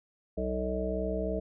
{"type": "harmonic tone", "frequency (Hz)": 63.3, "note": "B1", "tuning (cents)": 43, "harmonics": [1, 3, 5, 7, 9, 10], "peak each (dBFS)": [-35, -36, -39, -35, -40, -35], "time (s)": [0.37, 1.4], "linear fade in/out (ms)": 10, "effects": []}